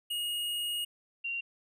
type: tone pair in turn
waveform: square / sine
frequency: 2871 / 2762 Hz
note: F7 / F7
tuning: +47 / -20 cents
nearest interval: minor second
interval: 67 cents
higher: first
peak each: -32 / -32 dBFS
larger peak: neither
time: 0.1-0.85 / 1.24-1.41 s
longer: first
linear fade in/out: 10 ms
effects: none